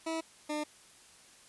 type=tone pair in turn; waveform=20% pulse; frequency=324.4 / 300.7 Hz; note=E4 / D4; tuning=-28 / +41 cents; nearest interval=minor second; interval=131 cents; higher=first; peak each=-28 dBFS; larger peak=neither; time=0.06-0.21 / 0.49-0.64 s; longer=neither; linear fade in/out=10 ms; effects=white hiss -58 dBFS RMS until 1.48 s + resampled to 24000 Hz